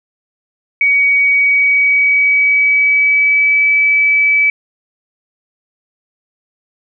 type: tone with pitch glide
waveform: sine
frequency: 2256 to 2297 Hz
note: C#7 to D7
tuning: +30 to -39 cents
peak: -8 dBFS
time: 0.81-4.5 s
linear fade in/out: 2 ms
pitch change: +31 cents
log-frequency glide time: 1.23-3.7 s
effects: none